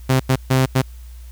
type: tone bursts at uneven times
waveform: sawtooth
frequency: 130.81 Hz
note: C3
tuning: in tune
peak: -9 dBFS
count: 4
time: 0.09-0.2 / 0.29-0.36 / 0.5-0.66 / 0.75-0.82 s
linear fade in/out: 10 ms
effects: added 60 Hz sine -34 dBFS peak until 1.31 s + white hiss -52 dBFS RMS until 1.31 s